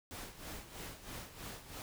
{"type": "noise with tremolo", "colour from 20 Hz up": "pink", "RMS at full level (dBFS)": -45, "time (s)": [0.11, 1.82], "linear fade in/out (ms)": 0, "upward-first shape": "sine", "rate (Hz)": 3.1, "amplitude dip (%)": 70, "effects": []}